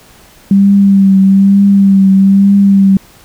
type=tone with vibrato; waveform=sine; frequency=196 Hz; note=G3; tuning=in tune; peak=-3 dBFS; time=0.51-2.97 s; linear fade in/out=2 ms; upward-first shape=triangle; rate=1.1 Hz; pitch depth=36 cents each way; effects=pink hiss -41 dBFS RMS until 3.24 s